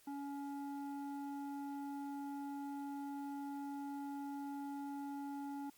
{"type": "tone with low-pass filter", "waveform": "square", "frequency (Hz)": 281.3, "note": "C#4", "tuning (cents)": 26, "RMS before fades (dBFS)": -44, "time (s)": [0.07, 5.7], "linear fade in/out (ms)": 5, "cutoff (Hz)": 890, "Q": 1.7, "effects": ["white hiss -67 dBFS RMS until 5.77 s", "MP3 96 kbps"]}